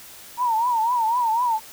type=tone with vibrato; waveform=sine; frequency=934 Hz; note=A#5; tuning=3 cents sharp; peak=-18 dBFS; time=0.37-1.6 s; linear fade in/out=50 ms; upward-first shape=triangle; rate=4 Hz; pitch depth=140 cents each way; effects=white hiss -43 dBFS RMS until 1.72 s